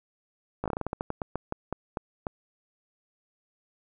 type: slowing click train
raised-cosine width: 1 ms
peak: -16 dBFS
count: 17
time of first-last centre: 0.64-2.268 s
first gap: 17 ms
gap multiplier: 1.21
effects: none